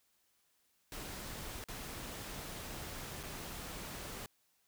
pink noise with dropouts, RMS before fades -45 dBFS, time 0.92-4.26 s, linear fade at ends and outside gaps 1 ms, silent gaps 1.64-1.685 / 3.231-3.235 s, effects white hiss -75 dBFS RMS until 4.67 s

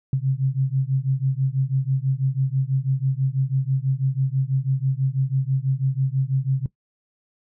sine beating tone pair, 130.81 / 136.91 Hz, C3 / C#3, 0 / -21 cents, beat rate 6.1 Hz, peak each -22 dBFS, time 0.13-6.66 s, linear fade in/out 2 ms, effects noise-tail reverb RT60 0.1 s tail -18 dB re dry

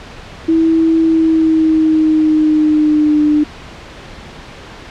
sine tone with pitch glide, 324.9 to 299.7 Hz, E4 to D4, -25 to +35 cents, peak -8 dBFS, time 0.48-3.44 s, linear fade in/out 10 ms, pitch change -140 cents, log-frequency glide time 1.02-3.24 s, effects pink hiss -33 dBFS RMS until 4.9 s + low-pass 4000 Hz 12 dB/octave

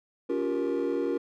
triangle chord, G half-diminished seventh, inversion second, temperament just, 282.2 / 352.8 / 392 / 470.4 Hz, Db4 / F4 / G4 / Bb4, +31 / +18 / 0 / +16 cents, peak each -29 / -28 / -31 / -28 dBFS, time 0.29-1.18 s, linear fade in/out 10 ms, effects tanh soft clip ceiling -18 dBFS

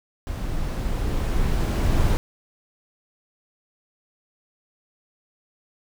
brown noise with level ramp, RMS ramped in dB -28 to -18 dBFS, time 0.27-2.17 s, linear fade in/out 0 ms, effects none

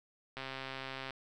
click train, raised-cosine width 0.3 ms, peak -25 dBFS, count 99, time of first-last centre 0.37-1.107 s, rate 133 Hz, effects none

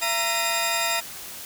20% pulse tone cluster, 675 / 932 / 2465 / 3692 Hz, E5 / A#5 / D#7 / A#7, +41 / -1 / -17 / -17 cents, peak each -23 dBFS, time 0.01-1.01 s, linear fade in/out 20 ms, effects white hiss -38 dBFS RMS until 1.45 s

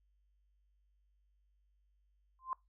sine tone with exponential growth, 1042 Hz, C6, 7 cents flat, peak -31 dBFS, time 2.39-2.53 s, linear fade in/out 1 ms, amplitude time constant 30 ms, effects noise-tail reverb RT60 0.2 s tail -23 dB re dry + added 50 Hz sine -70 dBFS peak until 2.68 s

